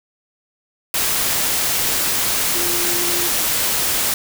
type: tone in noise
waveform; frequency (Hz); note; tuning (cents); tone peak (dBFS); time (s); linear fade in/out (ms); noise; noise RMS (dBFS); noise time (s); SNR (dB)
sine; 349.2; F4; 0; -27; 2.55-3.28; 2; white; -19; 0.94-4.14; -11
effects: none